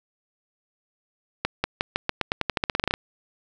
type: accelerating click train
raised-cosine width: 0.3 ms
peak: -6 dBFS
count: 18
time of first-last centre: 1.45-2.939 s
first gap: 190 ms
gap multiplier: 0.89
effects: none